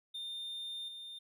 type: tone with level steps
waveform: triangle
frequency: 3620 Hz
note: A7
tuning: 48 cents sharp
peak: -38 / -43 dBFS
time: 0.14-1.19 s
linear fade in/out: 10 ms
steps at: 0.88 s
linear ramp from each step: 5 ms
effects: none